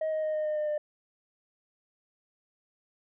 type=tone with pitch steps; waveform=sine; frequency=630 / 624.9 / 619.9 / 614.9 / 609.9 / 605 / 600.2 Hz; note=D#5 / D#5 / D#5 / D#5 / D#5 / D#5 / D5; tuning=+21 / +7 / -7 / -21 / -35 / -49 / +38 cents; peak=-25 dBFS; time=0.01-0.78 s; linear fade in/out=5 ms; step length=110 ms; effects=tanh soft clip ceiling -26 dBFS